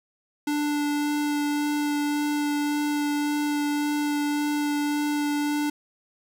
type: tone with vibrato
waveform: square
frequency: 293.7 Hz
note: D4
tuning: in tune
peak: -24 dBFS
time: 0.47-5.7 s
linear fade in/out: 5 ms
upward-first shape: sine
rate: 1.8 Hz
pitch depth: 8 cents each way
effects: 9-bit